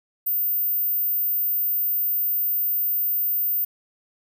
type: tone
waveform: sine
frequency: 14660 Hz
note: A#9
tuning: 30 cents flat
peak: -20 dBFS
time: 0.26-3.65 s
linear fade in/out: 10 ms
effects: none